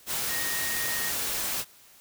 sine tone in noise, 1864.7 Hz, A#6, in tune, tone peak -33 dBFS, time 0.28-1.13 s, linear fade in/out 50 ms, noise white, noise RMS -30 dBFS, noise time 0.06-1.65 s, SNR -6 dB, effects white hiss -55 dBFS RMS until 2 s

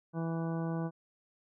harmonic tone, 164.81 Hz, E3, in tune, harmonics 1 / 2 / 3 / 4 / 5 / 6 / 7 / 9, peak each -33 / -39 / -43 / -45 / -47 / -49 / -50 / -52 dBFS, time 0.13-0.91 s, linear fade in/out 50 ms, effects none

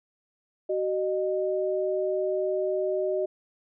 sine tone pair together, 377.3 / 614 Hz, F#4 / D#5, +34 / -23 cents, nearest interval minor sixth, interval 843 cents, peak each -27 dBFS, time 0.69-3.26 s, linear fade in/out 10 ms, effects none

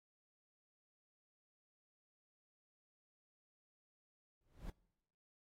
brown noise with exponential growth, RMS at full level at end -44 dBFS, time 4.41-4.7 s, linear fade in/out 1 ms, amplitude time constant 62 ms, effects noise-tail reverb RT60 1.0 s tail -24 dB re dry + AAC 48 kbps

